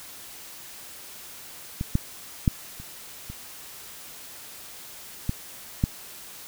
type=clicks; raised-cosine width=5 ms; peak=-15 / -8 / -6 / -28 / -24 / -12 / -8 dBFS; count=7; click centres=1.811 / 1.954 / 2.478 / 2.8 / 3.3 / 5.294 / 5.839 s; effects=white hiss -43 dBFS RMS until 6.47 s